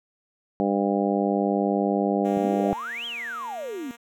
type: harmonic tone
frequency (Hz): 100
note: G2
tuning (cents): +35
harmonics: 2 / 3 / 4 / 5 / 6 / 7 / 8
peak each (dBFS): -25 / -27 / -28 / -29 / -30 / -30 / -31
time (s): 0.6-2.73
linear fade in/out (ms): 0
type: tone with pitch glide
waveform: 5% pulse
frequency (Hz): 233.1 to 235.4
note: A#3 to A#3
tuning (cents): 0 to +17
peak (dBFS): -31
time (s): 2.24-3.97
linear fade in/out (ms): 20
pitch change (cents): +17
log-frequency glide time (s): 2.82-3.06
type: exponential two-way sweep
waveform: sine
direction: up then down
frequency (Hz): 167.5 to 3322 to 242.6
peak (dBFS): -30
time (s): 2.37-3.91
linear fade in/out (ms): 0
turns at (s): 3.06
effects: none